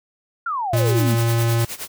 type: exponential sweep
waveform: sine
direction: down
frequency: 1432 to 210.5 Hz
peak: -21 dBFS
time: 0.46-1.15 s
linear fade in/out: 5 ms
type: tone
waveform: square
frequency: 115.9 Hz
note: A#2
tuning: 10 cents flat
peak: -17 dBFS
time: 0.73-1.65 s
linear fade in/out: 5 ms
type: noise with tremolo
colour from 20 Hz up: white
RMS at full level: -29 dBFS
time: 0.76-1.88 s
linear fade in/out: 10 ms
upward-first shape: sine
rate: 9.6 Hz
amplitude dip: 85%
effects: none